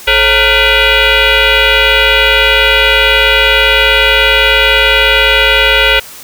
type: tone with frequency modulation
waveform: sine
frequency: 432.3 Hz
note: A4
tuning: 31 cents flat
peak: -5 dBFS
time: 0.07-6 s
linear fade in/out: 10 ms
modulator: 487 Hz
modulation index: 6.3
effects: white hiss -31 dBFS RMS until 6.23 s